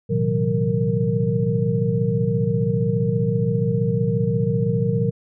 sine tone cluster, 113.9 / 128.9 / 159.5 / 185.5 / 462.7 Hz, A#2 / C3 / D#3 / F#3 / A#4, -40 / -26 / +43 / +5 / -13 cents, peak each -24 dBFS, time 0.09-5.11 s, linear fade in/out 20 ms, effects none

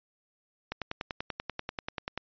click train, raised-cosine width 0.3 ms, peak -17 dBFS, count 16, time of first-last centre 0.72-2.176 s, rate 10.3 Hz, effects resampled to 11025 Hz

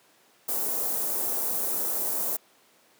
white band-stop noise, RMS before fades -28 dBFS, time 0.48-2.37 s, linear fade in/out 10 ms, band 730 to 11000 Hz, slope 12 dB/octave, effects pink hiss -60 dBFS RMS until 2.99 s + high-pass 300 Hz 12 dB/octave

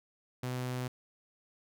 sawtooth tone, 126.1 Hz, B2, 36 cents sharp, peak -30 dBFS, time 0.43-0.88 s, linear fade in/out 5 ms, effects none

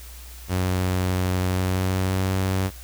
sawtooth tone with pitch glide, 91.9 to 94.7 Hz, F#2 to F#2, -11 to +41 cents, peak -17 dBFS, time 0.48-2.71 s, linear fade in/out 50 ms, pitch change +52 cents, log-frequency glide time 1.46-2.26 s, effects added 60 Hz sine -39 dBFS peak until 2.83 s + white hiss -45 dBFS RMS until 2.83 s

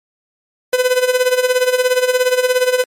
45% pulse tone with tremolo, 504 Hz, B4, 35 cents sharp, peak -9 dBFS, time 0.73-2.84 s, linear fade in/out 2 ms, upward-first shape sine, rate 17 Hz, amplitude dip 75%, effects MP3 64 kbps

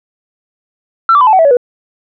sine tone with pitch steps, 1344 / 1163.3 / 1006.9 / 871.5 / 754.3 / 652.9 / 565.1 / 489.1 Hz, E6 / D6 / B5 / A5 / F#5 / E5 / C#5 / B4, +33 / -17 / +33 / -17 / +33 / -17 / +33 / -17 cents, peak -3 dBFS, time 1.09-1.57 s, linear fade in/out 2 ms, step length 60 ms, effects tanh soft clip ceiling 0 dBFS

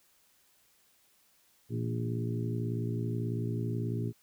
harmonic tone with a mistuned harmonic, 58.27 Hz, A#1, in tune, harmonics 2 / 3 / 4 / 5 / 6 / 7, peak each -32 / -40 / -39 / -42 / -42 / -42 dBFS, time 1.69-4.13 s, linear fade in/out 50 ms, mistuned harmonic 3, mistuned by -68 cents, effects white hiss -67 dBFS RMS until 4.22 s

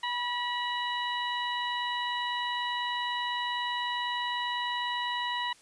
harmonic tone with a mistuned harmonic, 976 Hz, B5, 21 cents flat, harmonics 1 / 2 / 3 / 4, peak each -32 / -35 / -37 / -38 dBFS, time 0.03-5.53 s, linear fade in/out 5 ms, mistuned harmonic 2, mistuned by -23 cents, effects white hiss -58 dBFS RMS until 5.61 s + resampled to 22050 Hz

